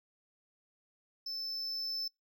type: tone with level ramp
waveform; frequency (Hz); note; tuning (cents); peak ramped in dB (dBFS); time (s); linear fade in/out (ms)
triangle; 5274; E8; 0; -36 to -33; 1.26-2.08; 5
effects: noise-tail reverb RT60 0.2 s tail -26 dB re dry